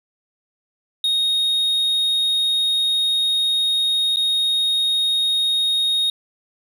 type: tone with dropouts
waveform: triangle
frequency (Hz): 3729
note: A#7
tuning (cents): 0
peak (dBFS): -15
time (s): 1.04-6.1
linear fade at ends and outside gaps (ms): 2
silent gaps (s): 4.161-4.169
effects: none